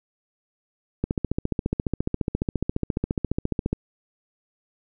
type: click train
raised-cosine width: 3 ms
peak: -10 dBFS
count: 40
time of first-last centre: 1.04-3.73 s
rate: 14.5 Hz
effects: none

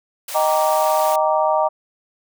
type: high-pass noise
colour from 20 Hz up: white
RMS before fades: -30 dBFS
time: 0.28-1.16 s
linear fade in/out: 5 ms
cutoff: 460 Hz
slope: 48 dB/octave
type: chord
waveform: sine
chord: Eb major seventh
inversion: none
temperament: just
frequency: 622.3 / 777.8 / 933.4 / 1166.7 Hz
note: Eb5 / G5 / Bb5 / D6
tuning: 0 / -14 / +2 / -12 cents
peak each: -18 / -21 / -20 / -24 dBFS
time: 0.34-1.69 s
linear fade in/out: 20 ms
effects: none

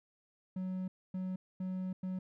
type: tone bursts at uneven times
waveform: triangle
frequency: 185.8 Hz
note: F#3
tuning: 7 cents sharp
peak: -33 dBFS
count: 4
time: 0.56-0.88 / 1.14-1.36 / 1.6-1.93 / 2.03-2.19 s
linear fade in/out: 5 ms
effects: none

